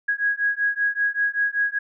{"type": "beating tone pair", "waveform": "sine", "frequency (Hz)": [1651, 1656.2], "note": ["G#6", "G#6"], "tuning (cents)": [-11, -5], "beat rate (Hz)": 5.2, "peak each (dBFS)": -23, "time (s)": [0.08, 1.79], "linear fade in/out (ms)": 10, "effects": []}